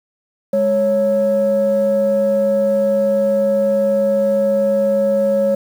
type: tone pair together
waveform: sine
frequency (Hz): 206.8 / 552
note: G#3 / C#5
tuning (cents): -7 / -7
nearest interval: octave + perfect fourth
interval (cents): 1700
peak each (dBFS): -19 / -12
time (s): 0.53-5.55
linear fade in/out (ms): 5
effects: tanh soft clip ceiling -8 dBFS + 7-bit